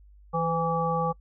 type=harmonic tone with a mistuned harmonic; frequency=164.5 Hz; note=E3; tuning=3 cents flat; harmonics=1 / 3 / 5 / 7; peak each=-29 / -29 / -29 / -29 dBFS; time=0.33-1.13 s; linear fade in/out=20 ms; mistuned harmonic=3; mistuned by=+35 cents; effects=noise-tail reverb RT60 0.1 s tail -26 dB re dry + added 50 Hz sine -50 dBFS peak until 1.2 s